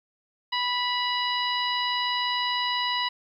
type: harmonic tone with a mistuned harmonic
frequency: 986 Hz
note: B5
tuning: 3 cents flat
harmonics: 1 / 2 / 3 / 4 / 5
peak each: -28 / -31 / -30 / -31 / -37 dBFS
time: 0.52-3.09 s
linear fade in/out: 10 ms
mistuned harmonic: 3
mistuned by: -23 cents
effects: 10-bit